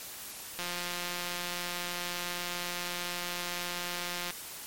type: click train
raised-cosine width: 0.2 ms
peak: -18 dBFS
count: 655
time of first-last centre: 0.59-4.306 s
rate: 176 Hz
effects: white hiss -43 dBFS RMS until 4.66 s + MP3 64 kbps